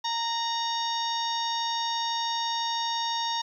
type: harmonic tone with a mistuned harmonic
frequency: 926 Hz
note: A#5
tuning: 12 cents flat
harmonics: 1 / 2 / 3 / 4 / 5 / 6 / 7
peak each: -29 / -39 / -41 / -32 / -41 / -35 / -44 dBFS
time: 0.04-3.42 s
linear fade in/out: 10 ms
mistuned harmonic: 3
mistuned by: +73 cents
effects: 10-bit